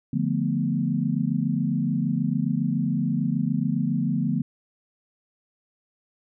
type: chord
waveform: sine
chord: B half-diminished seventh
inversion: first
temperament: equal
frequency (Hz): 146.83 / 174.61 / 220 / 246.9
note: D3 / F3 / A3 / B3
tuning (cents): 0 / 0 / 0 / 0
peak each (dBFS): -27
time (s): 0.13-4.42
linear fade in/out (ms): 5
effects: none